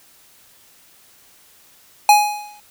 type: tone with exponential decay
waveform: square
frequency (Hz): 834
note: G#5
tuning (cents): +7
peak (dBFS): -6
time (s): 2.09-2.6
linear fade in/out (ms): 2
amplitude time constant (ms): 110
effects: white hiss -51 dBFS RMS until 2.7 s